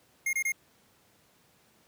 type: tone bursts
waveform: square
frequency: 2135 Hz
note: C7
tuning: 34 cents sharp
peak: -27 dBFS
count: 3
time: 0.26-0.521 s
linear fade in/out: 5 ms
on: 71 ms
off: 24 ms
effects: pink hiss -64 dBFS RMS until 1.87 s + high-pass 100 Hz 12 dB/octave